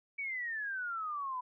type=exponential sweep; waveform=sine; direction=down; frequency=2290 to 987.8 Hz; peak=-35 dBFS; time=0.18-1.41 s; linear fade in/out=10 ms; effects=none